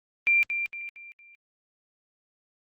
sine tone with echo, 2371 Hz, D7, 16 cents sharp, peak -18 dBFS, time 0.27-0.43 s, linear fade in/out 0 ms, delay 230 ms, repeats 4, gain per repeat -8 dB, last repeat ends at 1.35 s, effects Opus 24 kbps

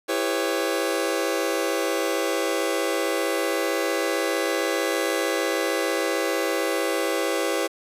sawtooth chord, C# half-diminished seventh, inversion first, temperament just, 332.6 / 399.1 / 498.9 / 554.4 Hz, E4 / G4 / B4 / C#5, +16 / +31 / +17 / 0 cents, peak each -24 dBFS, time 0.08-7.68 s, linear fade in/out 20 ms, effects resampled to 32000 Hz + 8-bit

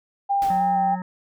sine tone with vibrato, 791 Hz, G5, 15 cents sharp, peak -18 dBFS, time 0.29-0.96 s, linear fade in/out 20 ms, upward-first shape square, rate 3.2 Hz, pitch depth 14 cents each way
pink noise with exponential decay, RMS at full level -35 dBFS, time 0.42-0.88 s, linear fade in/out 0 ms, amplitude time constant 99 ms
harmonic tone, 183.5 Hz, F#3, 14 cents flat, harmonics 1 / 3 / 5 / 7 / 9 / 10, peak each -28 / -43 / -36 / -44 / -49 / -44 dBFS, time 0.5-1.02 s, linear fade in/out 2 ms
effects none

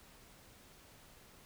silence, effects pink hiss -60 dBFS RMS until 1.45 s

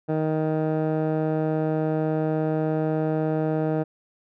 15% pulse tone with low-pass filter, 156.5 Hz, D#3, 10 cents sharp, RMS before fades -24 dBFS, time 0.08-3.84 s, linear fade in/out 20 ms, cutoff 850 Hz, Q 1.1, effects none

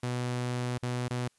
sawtooth tone with dropouts, 123.47 Hz, B2, in tune, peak -26 dBFS, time 0.03-1.28 s, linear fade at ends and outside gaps 5 ms, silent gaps 0.78-0.828 / 1.082-1.106 s, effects white hiss -70 dBFS RMS until 1.38 s + resampled to 24000 Hz

